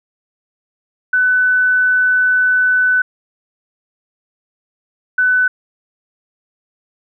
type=tone pair in turn; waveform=sine; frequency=1500 / 1500 Hz; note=F#6 / F#6; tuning=+23 / +23 cents; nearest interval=unison; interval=0 cents; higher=neither; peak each=-10 dBFS; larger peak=neither; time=1.13-3.02 / 5.18-5.48 s; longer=first; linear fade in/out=5 ms; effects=none